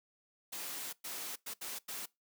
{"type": "noise bursts at uneven times", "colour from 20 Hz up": "white", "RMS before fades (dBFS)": -42, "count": 5, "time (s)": [[0.52, 0.93], [1.04, 1.36], [1.46, 1.54], [1.61, 1.79], [1.88, 2.06]], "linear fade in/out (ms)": 10, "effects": ["noise-tail reverb RT60 0.2 s tail -22 dB re dry", "high-pass 200 Hz 12 dB/octave"]}